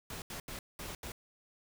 pink noise bursts at uneven times, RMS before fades -43 dBFS, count 5, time 0.1-0.22 / 0.3-0.4 / 0.48-0.59 / 0.79-0.95 / 1.03-1.12 s, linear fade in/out 2 ms, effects none

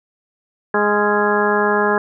harmonic tone with a mistuned harmonic, 207.6 Hz, G#3, in tune, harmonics 1 / 2 / 3 / 4 / 5 / 6 / 7 / 8, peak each -23 / -18 / -24 / -22 / -22 / -26 / -25 / -21 dBFS, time 0.74-1.98 s, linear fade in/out 2 ms, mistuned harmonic 7, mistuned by -78 cents, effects none

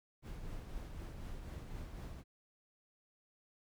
brown noise with tremolo, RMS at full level -44 dBFS, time 0.22-2.24 s, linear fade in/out 50 ms, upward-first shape triangle, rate 4 Hz, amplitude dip 40%, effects none

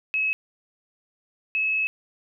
sine tone pair in turn, 2573 / 2584 Hz, E7 / E7, -43 / -35 cents, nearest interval unison, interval 8 cents, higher second, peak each -21 dBFS, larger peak neither, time 0.14-0.33 / 1.55-1.87 s, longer second, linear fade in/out 0 ms, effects none

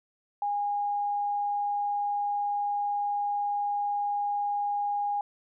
sine tone, 818 Hz, G#5, 26 cents flat, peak -26 dBFS, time 0.42-5.21 s, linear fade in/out 2 ms, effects none

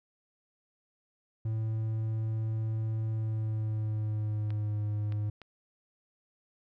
triangle tone with pitch glide, 110.5 to 105.02 Hz, A2 to G#2, +8 to +20 cents, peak -27 dBFS, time 1.45-5.3 s, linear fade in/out 5 ms, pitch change -88 cents, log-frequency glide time 3.1-4.81 s
clicks, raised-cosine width 0.3 ms, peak -32 dBFS, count 3, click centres 4.505 / 5.123 / 5.417 s
effects none

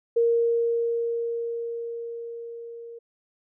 sine tone with level ramp, 466.2 Hz, A#4, in tune, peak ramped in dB -17 to -38 dBFS, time 0.16-2.99 s, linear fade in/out 10 ms, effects none

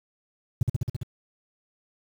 triangle tone with echo, 119.1 Hz, A#2, 38 cents sharp, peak -13 dBFS, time 0.61-0.63 s, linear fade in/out 5 ms, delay 67 ms, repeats 6, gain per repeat -2 dB, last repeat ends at 1.032 s, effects tanh soft clip ceiling -14 dBFS + 8-bit

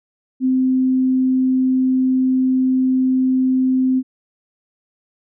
sine tone, 258.9 Hz, C4, 18 cents flat, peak -13 dBFS, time 0.4-4.03 s, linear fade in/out 50 ms, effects none

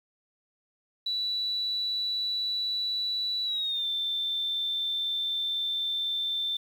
sine tone with pitch glide, 3948 to 3558 Hz, B7 to A7, -1 to +19 cents, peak -27 dBFS, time 1.06-6.57 s, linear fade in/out 5 ms, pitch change -180 cents, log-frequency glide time 3.44-3.86 s, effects 9-bit

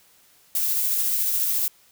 violet noise with tremolo, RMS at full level -22 dBFS, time 0.55-1.68 s, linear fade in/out 2 ms, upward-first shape triangle, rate 14 Hz, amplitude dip 25%, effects white hiss -57 dBFS RMS until 1.91 s

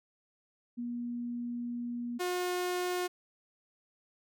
sine / sawtooth tone pair in turn, 240 / 359.6 Hz, B3 / F#4, -49 / -49 cents, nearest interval perfect fifth, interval 700 cents, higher second, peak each -34 / -27 dBFS, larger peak second, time 0.77-2.19 / 2.19-3.08 s, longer first, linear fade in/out 20 ms, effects none

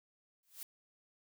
blue noise with exponential growth, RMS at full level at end -42 dBFS, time 0.43-0.63 s, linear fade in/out 1 ms, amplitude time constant 42 ms, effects none

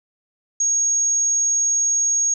sine tone, 6580 Hz, G#8, 17 cents flat, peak -16 dBFS, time 0.6-2.34 s, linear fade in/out 5 ms, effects none

